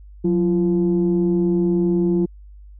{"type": "tone pair together", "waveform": "sine", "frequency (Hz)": [181.6, 343.1], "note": ["F#3", "F4"], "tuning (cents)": [-32, -31], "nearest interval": "major seventh", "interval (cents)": 1101, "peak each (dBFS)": -17, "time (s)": [0.24, 2.26], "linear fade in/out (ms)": 10, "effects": ["tanh soft clip ceiling -10 dBFS", "added 50 Hz sine -39 dBFS peak until 2.79 s"]}